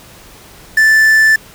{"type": "tone with quantisation", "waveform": "triangle", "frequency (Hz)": 1759, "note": "A6", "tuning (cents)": -1, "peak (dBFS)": -4, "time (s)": [0.77, 1.36], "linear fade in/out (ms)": 5, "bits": 4, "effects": ["pink hiss -39 dBFS RMS until 1.54 s"]}